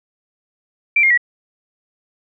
sine tone with pitch steps, 2349 / 2129 / 1930.2 Hz, D7 / C7 / B6, 0 / +30 / -40 cents, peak -10 dBFS, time 0.96-1.176 s, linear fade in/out 5 ms, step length 72 ms, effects none

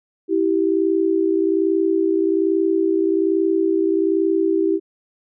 sine tone pair together, 327.5 / 388.7 Hz, E4 / G4, -11 / -15 cents, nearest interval minor third, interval 296 cents, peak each -18 dBFS, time 0.28-4.8 s, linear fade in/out 50 ms, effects none

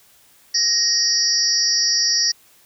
sine tone cluster, 1872 / 4659 / 4980 / 5400 / 5700 Hz, A#6 / D8 / D#8 / E8 / F8, +7 / -15 / +1 / +41 / +34 cents, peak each -29 / -21 / -24 / -21 / -20 dBFS, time 0.54-2.32 s, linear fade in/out 10 ms, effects white hiss -53 dBFS RMS until 2.65 s

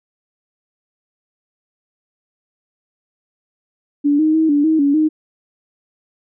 sine tone with pitch steps, 288.7 / 311.6 / 318.8 / 289.6 / 317 / 283.1 / 310.3 Hz, D4 / D#4 / D#4 / D4 / D#4 / C#4 / D#4, -30 / +3 / +42 / -24 / +32 / +37 / -5 cents, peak -11 dBFS, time 4.04-5.09 s, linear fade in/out 20 ms, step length 150 ms, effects none

